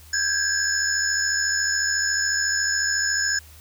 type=tone cluster; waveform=sine; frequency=1589 / 1663 / 5250 / 6850 Hz; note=G6 / G#6 / E8 / A8; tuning=+23 / +2 / -8 / -47 cents; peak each=-26 dBFS; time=0.13-3.39 s; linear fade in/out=5 ms; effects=added 77 Hz sine -46 dBFS peak until 3.6 s + white hiss -50 dBFS RMS until 3.6 s